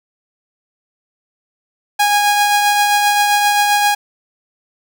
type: tone with tremolo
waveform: sawtooth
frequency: 823 Hz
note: G#5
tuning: 16 cents flat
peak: -6 dBFS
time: 1.99-3.95 s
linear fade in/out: 10 ms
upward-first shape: triangle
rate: 7.6 Hz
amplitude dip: 35%
effects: none